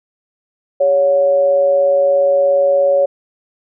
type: tone with amplitude modulation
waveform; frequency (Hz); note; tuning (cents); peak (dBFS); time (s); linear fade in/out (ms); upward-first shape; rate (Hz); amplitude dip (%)
sine; 560; C#5; +18; -7; 0.8-3.06; 10; sine; 159; 50
effects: none